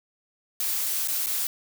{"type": "noise with dropouts", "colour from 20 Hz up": "blue", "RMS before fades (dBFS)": -27, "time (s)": [0.6, 1.47], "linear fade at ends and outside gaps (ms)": 1, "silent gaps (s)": [[1.075, 1.083], [1.261, 1.268]], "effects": []}